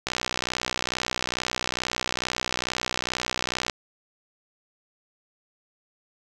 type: click train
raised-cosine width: 0.2 ms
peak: -8 dBFS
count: 227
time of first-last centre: 0.07-3.698 s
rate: 62.3 Hz
effects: none